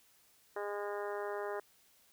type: harmonic tone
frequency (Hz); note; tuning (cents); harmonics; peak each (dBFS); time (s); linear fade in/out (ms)
204.6; G#3; -26; 2 / 3 / 4 / 5 / 6 / 7 / 8 / 9; -39 / -43 / -45 / -47 / -49 / -50 / -51 / -52; 0.56-1.6; 5
effects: white hiss -67 dBFS RMS until 2.12 s